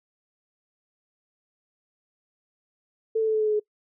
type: tone with pitch steps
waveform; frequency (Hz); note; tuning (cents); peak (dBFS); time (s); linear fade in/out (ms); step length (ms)
sine; 444.8 / 441 / 437.2 / 433.4 / 429.6 / 425.9 / 422.3; A4 / A4 / A4 / A4 / A4 / G#4 / G#4; +19 / +4 / -11 / -26 / -41 / +44 / +29; -20; 3.15-3.598; 10; 64
effects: noise-tail reverb RT60 0.1 s tail -24 dB re dry